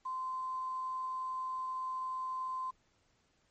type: tone with quantisation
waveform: sine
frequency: 1035 Hz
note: C6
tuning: 19 cents flat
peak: -35 dBFS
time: 0.05-2.71 s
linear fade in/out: 10 ms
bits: 10
effects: pink hiss -73 dBFS RMS until 3.5 s + MP3 32 kbps